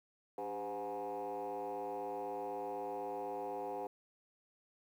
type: tone with frequency modulation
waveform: sine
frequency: 616 Hz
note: D#5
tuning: 17 cents flat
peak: -37 dBFS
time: 0.38-3.87 s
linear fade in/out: 2 ms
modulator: 108 Hz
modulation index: 2.5
effects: tanh soft clip ceiling -34 dBFS + 11-bit